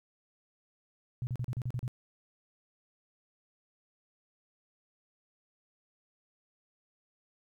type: tone bursts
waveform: sine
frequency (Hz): 123.47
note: B2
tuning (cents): 0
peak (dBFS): -31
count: 8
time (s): 1.22-1.879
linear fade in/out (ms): 0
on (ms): 50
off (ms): 37
effects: 12-bit